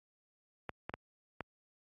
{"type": "clicks", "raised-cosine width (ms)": 0.5, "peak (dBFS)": -23, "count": 4, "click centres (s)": [0.693, 0.895, 0.939, 1.407], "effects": ["high-pass 60 Hz 12 dB/octave", "AAC 48 kbps"]}